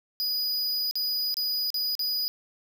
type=tone with dropouts; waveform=square; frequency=4937 Hz; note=D#8; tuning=14 cents flat; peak=-26 dBFS; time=0.2-2.28 s; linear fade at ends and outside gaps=0 ms; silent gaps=0.911-0.955 / 1.342-1.369 / 1.703-1.743 / 1.952-1.993 s; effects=none